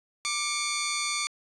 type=tone pair together; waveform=10% pulse; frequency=1180 / 2199 Hz; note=D6 / C#7; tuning=+8 / -14 cents; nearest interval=major seventh; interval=1078 cents; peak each=-21 dBFS; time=0.25-1.27 s; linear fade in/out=0 ms; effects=resampled to 22050 Hz